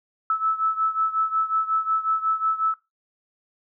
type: beating tone pair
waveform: sine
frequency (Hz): 1306 / 1311.5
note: E6 / E6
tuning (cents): -17 / -9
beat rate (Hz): 5.5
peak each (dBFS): -22 / -25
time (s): 0.3-2.74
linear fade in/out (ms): 2
effects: noise-tail reverb RT60 0.2 s tail -17 dB re dry